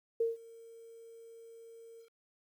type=tone with ADSR envelope; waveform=sine; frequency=458.3 Hz; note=A#4; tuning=29 cents flat; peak=-26 dBFS; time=0.2-2.1 s; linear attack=6 ms; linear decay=160 ms; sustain=-24 dB; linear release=110 ms; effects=11-bit